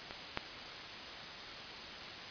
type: clicks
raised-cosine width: 0.3 ms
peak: -26 / -17 dBFS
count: 2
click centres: 0.109 / 0.374 s
effects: white hiss -45 dBFS RMS until 2.3 s + resampled to 11025 Hz